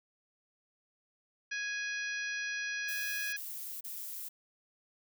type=harmonic tone; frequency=830 Hz; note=G#5; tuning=1 cent flat; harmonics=2 / 3 / 4 / 5 / 6 / 7; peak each=-36 / -40 / -49 / -49 / -49 / -47 dBFS; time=1.51-3.37 s; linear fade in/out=10 ms
type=noise bursts; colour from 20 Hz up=violet; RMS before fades=-42 dBFS; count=3; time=2.88-4.29 s; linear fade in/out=10 ms; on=450 ms; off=30 ms
effects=none